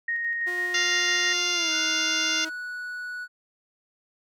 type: tone with tremolo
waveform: sine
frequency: 1864.7 Hz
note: A#6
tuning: in tune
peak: -24 dBFS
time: 0.08-1.33 s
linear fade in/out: 5 ms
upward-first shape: square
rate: 6 Hz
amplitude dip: 25%
type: tone with pitch glide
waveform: sawtooth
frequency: 355.8 to 318.8 Hz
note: F4 to D#4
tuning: +32 to +42 cents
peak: -31 dBFS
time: 0.46-2.5 s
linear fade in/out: 20 ms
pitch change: -190 cents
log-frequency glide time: 1.53-1.7 s
type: harmonic tone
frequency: 698.5 Hz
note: F5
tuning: in tune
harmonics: 2 / 3 / 4 / 5 / 6 / 7 / 8 / 9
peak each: -33 / -31 / -29 / -30 / -35 / -33 / -32 / -33 dBFS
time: 0.74-2.45 s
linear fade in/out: 5 ms
type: tone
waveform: triangle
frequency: 1473 Hz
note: F#6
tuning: 8 cents flat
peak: -30 dBFS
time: 1.7-3.28 s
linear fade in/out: 50 ms
effects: none